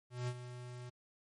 square tone with ADSR envelope, 123.47 Hz, B2, in tune, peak -35 dBFS, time 0.1-0.9 s, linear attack 180 ms, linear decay 55 ms, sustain -11 dB, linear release 12 ms, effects MP3 48 kbps

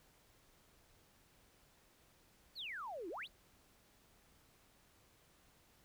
triangle exponential two-way sweep, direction down then up, 4699 to 314.2 to 4699 Hz, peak -39 dBFS, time 2.55-3.28 s, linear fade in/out 50 ms, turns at 3.09 s, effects tanh soft clip ceiling -41 dBFS + pink hiss -69 dBFS RMS until 5.84 s

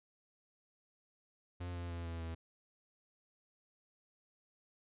45% pulse tone with pitch steps, 88.3 / 86.73 / 85.19 / 83.68 / 82.2 Hz, F2 / F2 / F2 / E2 / E2, +20 / -11 / -42 / +27 / -4 cents, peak -40 dBFS, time 1.6-2.35 s, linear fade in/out 10 ms, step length 150 ms, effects resampled to 8000 Hz

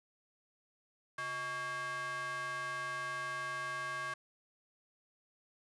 square ring-modulated tone, 246.9 Hz, B3, in tune, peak -35 dBFS, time 1.18-4.14 s, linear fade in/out 5 ms, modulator 1370 Hz, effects resampled to 24000 Hz + 11-bit

